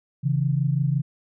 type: tone pair together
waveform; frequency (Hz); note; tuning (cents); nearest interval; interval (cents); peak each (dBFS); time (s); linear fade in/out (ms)
sine; 136 / 161.73; C#3 / E3; -33 / -33; minor third; 300; -21 / -24; 0.23-1.02; 20
effects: none